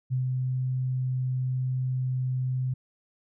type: tone with ADSR envelope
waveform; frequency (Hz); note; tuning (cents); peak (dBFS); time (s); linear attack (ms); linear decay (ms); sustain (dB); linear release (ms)
sine; 128.5; C3; -31; -23; 0.1-2.74; 28; 120; -2; 8
effects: none